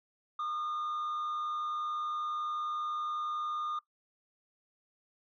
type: tone with frequency modulation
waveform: sine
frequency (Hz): 1217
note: D#6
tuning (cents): -39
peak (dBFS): -30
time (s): 0.39-3.79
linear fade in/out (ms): 5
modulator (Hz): 90.4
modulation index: 0.37
effects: noise-tail reverb RT60 0.1 s tail -18 dB re dry + tanh soft clip ceiling -32 dBFS